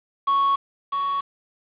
triangle tone pair in turn, 1108.7 / 1116.4 Hz, C#6 / C#6, 0 / +12 cents, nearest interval unison, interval 12 cents, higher second, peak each -15 / -20 dBFS, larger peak first, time 0.27-0.56 / 0.92-1.21 s, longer neither, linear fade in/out 10 ms, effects resampled to 8000 Hz + 7-bit

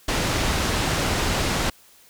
pink low-pass noise, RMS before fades -23 dBFS, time 0.08-1.7 s, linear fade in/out 5 ms, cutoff 7200 Hz, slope 12 dB/octave, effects white hiss -53 dBFS RMS until 2.09 s

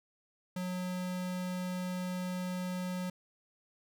square tone, 182 Hz, F#3, 28 cents flat, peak -35 dBFS, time 0.56-3.1 s, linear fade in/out 5 ms, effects none

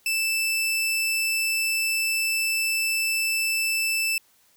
sawtooth tone, 2644 Hz, E7, 5 cents sharp, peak -19 dBFS, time 0.06-4.18 s, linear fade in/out 2 ms, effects white hiss -61 dBFS RMS until 4.56 s

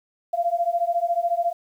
sine beating tone pair, 681 / 695 Hz, F5 / F5, -44 / -9 cents, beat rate 14 Hz, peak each -23 dBFS, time 0.33-1.53 s, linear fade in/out 10 ms, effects 9-bit

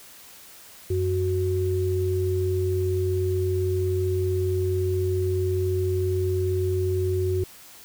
sine tone pair together, 92.45 / 370 Hz, F#2 / F#4, -1 / 0 cents, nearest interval 2 octaves, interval 2401 cents, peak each -24 dBFS, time 0.9-7.44 s, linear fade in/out 5 ms, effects white hiss -47 dBFS RMS until 7.84 s

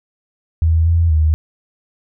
sine tone with pitch steps, 81.3 / 83.8 / 78 Hz, E2 / E2 / D#2, -23 / +29 / +5 cents, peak -10 dBFS, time 0.62-1.34 s, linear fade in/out 0 ms, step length 240 ms, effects none

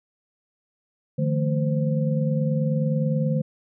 sine tone cluster, 150.7 / 170.8 / 220.2 / 517 Hz, D3 / F3 / A3 / C5, +45 / -38 / +2 / -21 cents, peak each -22 / -29 / -27 / -29 dBFS, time 1.18-3.42 s, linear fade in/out 10 ms, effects none

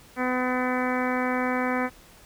harmonic tone, 252.4 Hz, B3, 38 cents sharp, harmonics 1 / 2 / 3 / 4 / 5 / 6 / 7 / 8 / 9, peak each -27 / -30 / -32 / -33 / -34 / -35 / -35 / -36 / -37 dBFS, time 0.16-1.9 s, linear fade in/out 50 ms, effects pink hiss -52 dBFS RMS until 2.25 s

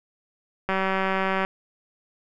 click train, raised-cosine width 0.5 ms, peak -10 dBFS, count 146, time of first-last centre 0.69-1.449 s, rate 191 Hz, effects none

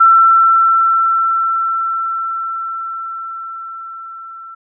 sine tone with level ramp, 1342 Hz, E6, 31 cents sharp, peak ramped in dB -4 to -30 dBFS, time 0-4.55 s, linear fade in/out 10 ms, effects none

